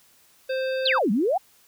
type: harmonic tone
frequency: 523.3 Hz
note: C5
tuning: in tune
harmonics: 1 / 3 / 5 / 7 / 9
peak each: -24 / -34 / -38 / -41 / -43 dBFS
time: 0.49-0.99 s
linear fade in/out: 10 ms
type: exponential two-way sweep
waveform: sine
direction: down then up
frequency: 4752 to 186.3 to 822 Hz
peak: -19 dBFS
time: 0.85-1.38 s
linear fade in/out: 10 ms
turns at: 1.11 s
effects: white hiss -58 dBFS RMS until 1.67 s